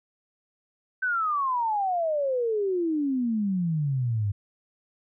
sine exponential sweep, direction down, 1545 to 98 Hz, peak -23 dBFS, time 1.02-4.32 s, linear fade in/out 10 ms, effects none

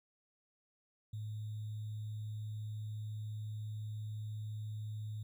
sine tone with sample-and-hold, 107.1 Hz, A2, 46 cents flat, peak -39 dBFS, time 1.13-5.23 s, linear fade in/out 5 ms, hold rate 3675 Hz, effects none

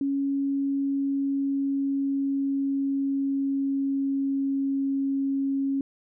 sine tone with pitch glide, 277.2 to 273.7 Hz, C#4 to C#4, 0 to -22 cents, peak -23 dBFS, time 0.01-5.81 s, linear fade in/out 2 ms, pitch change -22 cents, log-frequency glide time 0.21-4.85 s, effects none

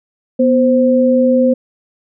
sine tone pair together, 245.9 / 521 Hz, B3 / C5, -7 / -7 cents, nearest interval octave + minor second, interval 1300 cents, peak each -11 dBFS, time 0.39-1.54 s, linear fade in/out 10 ms, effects none

